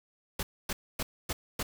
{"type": "noise bursts", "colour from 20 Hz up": "pink", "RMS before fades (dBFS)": -33, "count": 5, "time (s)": [0.39, 1.63], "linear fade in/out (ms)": 5, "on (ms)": 40, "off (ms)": 260, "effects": []}